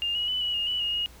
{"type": "tone with pitch steps", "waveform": "sine", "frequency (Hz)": [2811, 2903, 2993, 2932, 2843, 2957, 2858, 2875], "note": ["F7", "F#7", "F#7", "F#7", "F7", "F#7", "F7", "F7"], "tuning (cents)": [11, -34, 19, -16, 30, -2, 39, 50], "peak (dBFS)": -25, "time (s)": [0.02, 1.06], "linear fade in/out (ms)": 0, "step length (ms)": 130, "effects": ["added 60 Hz sine -51 dBFS peak until 1.2 s", "pink hiss -52 dBFS RMS until 1.2 s"]}